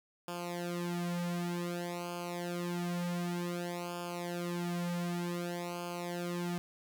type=tone with flanger; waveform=sawtooth; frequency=174.61 Hz; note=F3; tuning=in tune; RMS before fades=-37 dBFS; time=0.28-6.58 s; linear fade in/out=0 ms; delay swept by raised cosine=0.5 to 5.2 ms; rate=0.27 Hz; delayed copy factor=-1; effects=none